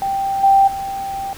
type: tone with level steps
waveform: sine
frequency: 784 Hz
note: G5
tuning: in tune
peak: -17 / -8 / -22 dBFS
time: 0.02-1.33 s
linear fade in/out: 0 ms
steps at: 0.43 / 0.67 s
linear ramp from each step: 10 ms
effects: pink hiss -37 dBFS RMS until 1.37 s